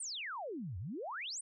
sine exponential two-way sweep, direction down then up, 9397 to 82.1 to 9397 Hz, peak -39 dBFS, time 0-1.41 s, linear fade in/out 5 ms, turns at 0.78 s, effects none

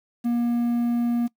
triangle tone with quantisation, 237.9 Hz, A#3, 35 cents sharp, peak -18 dBFS, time 0.24-1.28 s, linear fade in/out 20 ms, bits 8, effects noise-tail reverb RT60 0.1 s tail -21 dB re dry

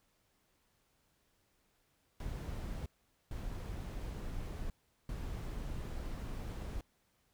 brown noise bursts at uneven times, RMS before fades -41 dBFS, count 3, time 2.2-2.86 / 3.31-4.7 / 5.09-6.81 s, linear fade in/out 2 ms, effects pink hiss -75 dBFS RMS until 7.33 s

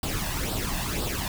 pink noise with flanger, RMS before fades -29 dBFS, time 0.03-1.28 s, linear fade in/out 2 ms, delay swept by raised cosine 0.23 to 1.15 ms, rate 2 Hz, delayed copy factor +0.65, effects none

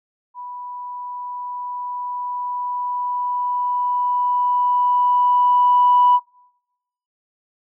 sine tone with level ramp, 985 Hz, B5, 5 cents flat, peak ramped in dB -30 to -9 dBFS, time 0.34-6.2 s, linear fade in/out 50 ms, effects noise-tail reverb RT60 0.9 s tail -24 dB re dry + tanh soft clip ceiling -5 dBFS

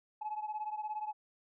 sine beating tone pair, 848 / 865 Hz, G#5 / A5, +36 / -30 cents, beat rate 17 Hz, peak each -37 / -40 dBFS, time 0.21-1.13 s, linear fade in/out 10 ms, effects tanh soft clip ceiling -31 dBFS

